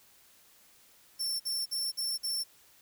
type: tone bursts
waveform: sawtooth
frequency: 5410 Hz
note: E8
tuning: 44 cents sharp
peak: -28 dBFS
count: 5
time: 1.19-2.44 s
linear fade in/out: 20 ms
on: 210 ms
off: 50 ms
effects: white hiss -61 dBFS RMS until 2.81 s